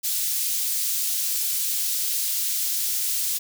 white high-pass noise, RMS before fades -25 dBFS, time 0.03-3.39 s, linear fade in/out 20 ms, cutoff 4200 Hz, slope 12 dB/octave, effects none

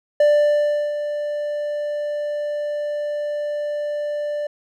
triangle tone with ADSR envelope, 590 Hz, D5, 8 cents sharp, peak -9 dBFS, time 0.2-4.47 s, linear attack 4 ms, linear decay 720 ms, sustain -11 dB, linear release 5 ms, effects none

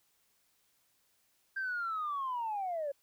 sine linear sweep, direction down, 1592 to 545 Hz, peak -32 dBFS, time 1.56-2.92 s, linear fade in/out 10 ms, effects tanh soft clip ceiling -29 dBFS + white hiss -73 dBFS RMS until 3.02 s

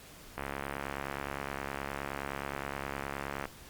click train, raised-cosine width 0.5 ms, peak -20 dBFS, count 215, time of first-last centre 0.38-3.455 s, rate 69.6 Hz, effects pink hiss -52 dBFS RMS until 3.69 s + Opus 48 kbps

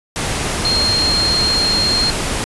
sine tone in noise, 4216 Hz, C8, 12 cents sharp, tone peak -14 dBFS, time 0.65-2.1 s, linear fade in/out 0 ms, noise pink, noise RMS -20 dBFS, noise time 0.16-2.44 s, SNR +3 dB, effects resampled to 24000 Hz

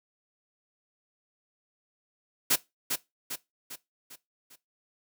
white noise with echo, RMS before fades -23 dBFS, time 2.5-2.56 s, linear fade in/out 10 ms, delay 400 ms, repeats 5, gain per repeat -6 dB, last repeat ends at 4.56 s, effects noise-tail reverb RT60 0.2 s tail -19 dB re dry

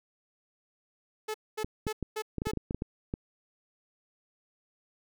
sawtooth tone bursts, 431.9 Hz, A4, 32 cents flat, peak -28 dBFS, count 5, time 1.28-2.515 s, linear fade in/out 10 ms, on 63 ms, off 230 ms
clicks, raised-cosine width 3 ms, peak -19 dBFS, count 12, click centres 1.645 / 1.868 / 2.027 / 2.383 / 2.419 / 2.47 / 2.535 / 2.573 / 2.709 / 2.746 / 2.821 / 3.139 s
effects none

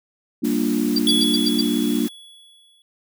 sine chord, G minor seventh, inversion none, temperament equal, 196 / 233.1 / 293.7 / 349.2 Hz, G3 / Bb3 / D4 / F4, 0 / 0 / 0 / 0 cents, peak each -27 / -21 / -22 / -27 dBFS, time 0.42-2.08 s, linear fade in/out 20 ms
white noise, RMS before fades -35 dBFS, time 0.44-2.09 s, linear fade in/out 10 ms
triangle tone bursts, 4699 Hz, D8, in tune, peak -17 dBFS, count 6, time 0.96-1.613 s, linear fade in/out 5 ms, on 28 ms, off 97 ms
square tone with exponential decay, 3383 Hz, G#7, 31 cents sharp, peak -16 dBFS, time 1.07-2.82 s, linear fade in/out 1 ms, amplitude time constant 380 ms
effects none

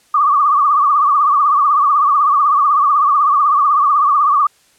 sine tone with vibrato, 1168 Hz, D6, 10 cents flat, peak -9 dBFS, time 0.14-4.47 s, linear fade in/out 5 ms, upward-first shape triangle, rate 16 Hz, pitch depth 120 cents each way, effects white hiss -53 dBFS RMS until 4.78 s + low-pass 10000 Hz 12 dB/octave

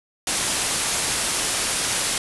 white low-pass noise, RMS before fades -24 dBFS, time 0.27-2.18 s, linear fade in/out 2 ms, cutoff 11000 Hz, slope 96 dB/octave, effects none

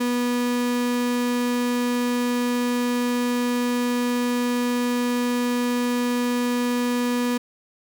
35% pulse tone, 244.1 Hz, B3, 20 cents flat, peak -19 dBFS, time 0-7.38 s, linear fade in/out 10 ms, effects none

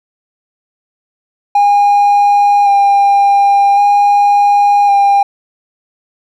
triangle tone with vibrato, 808 Hz, G#5, 48 cents flat, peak -3 dBFS, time 1.55-5.23 s, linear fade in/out 5 ms, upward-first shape square, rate 0.45 Hz, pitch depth 14 cents each way, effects tanh soft clip ceiling 0 dBFS

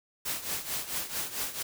white noise with tremolo, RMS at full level -31 dBFS, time 0.25-1.63 s, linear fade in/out 10 ms, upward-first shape triangle, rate 4.5 Hz, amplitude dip 80%, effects none

